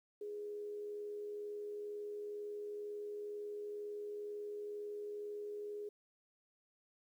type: tone with amplitude modulation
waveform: sine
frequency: 415.3 Hz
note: G#4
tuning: in tune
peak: -40 dBFS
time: 0.21-5.89 s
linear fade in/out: 5 ms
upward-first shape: sine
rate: 82.1 Hz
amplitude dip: 30%
effects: 12-bit